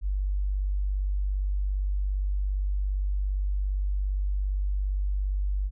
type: tone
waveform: sine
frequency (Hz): 48.72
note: G1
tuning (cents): -10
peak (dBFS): -24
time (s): 0.01-5.71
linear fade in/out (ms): 50
effects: none